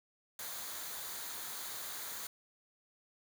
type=noise with comb filter; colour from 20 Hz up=white; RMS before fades=-43 dBFS; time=0.39-2.27 s; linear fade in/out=2 ms; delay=0.37 ms; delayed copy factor=-0.5; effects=none